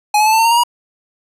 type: tone with pitch steps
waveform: square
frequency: 839 / 855.1 / 871.6 / 888.4 / 905.5 / 922.9 / 940.7 / 958.8 Hz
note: G#5 / A5 / A5 / A5 / A5 / A#5 / A#5 / A#5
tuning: +17 / -50 / -17 / +16 / +49 / -18 / +15 / +48 cents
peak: -10 dBFS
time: 0.14-0.636 s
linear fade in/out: 5 ms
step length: 62 ms
effects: resampled to 32000 Hz